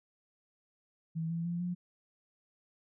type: tone with pitch steps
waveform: sine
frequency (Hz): 162.5 / 167.36 / 172.36 / 177.51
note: E3 / E3 / F3 / F3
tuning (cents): -24 / +27 / -22 / +28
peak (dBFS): -32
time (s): 1.15-1.75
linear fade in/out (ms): 20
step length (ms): 150
effects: none